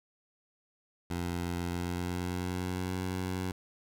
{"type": "tone with pitch glide", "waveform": "15% pulse", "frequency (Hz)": [87.1, 92.28], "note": ["F2", "F#2"], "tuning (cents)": [-4, -4], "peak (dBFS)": -26, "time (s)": [1.1, 3.52], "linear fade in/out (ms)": 5, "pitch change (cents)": 100, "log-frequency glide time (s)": [1.6, 2.98], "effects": []}